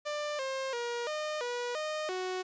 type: tone with pitch steps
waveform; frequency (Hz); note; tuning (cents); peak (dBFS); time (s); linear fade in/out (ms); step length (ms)
sawtooth; 594 / 532 / 476.1 / 610 / 485.5 / 615 / 369.7; D5 / C5 / A#4 / D#5 / B4 / D#5 / F#4; +20 / +29 / +37 / -34 / -30 / -20 / -1; -29; 0.05-2.43; 20; 340
effects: resampled to 16000 Hz + 10-bit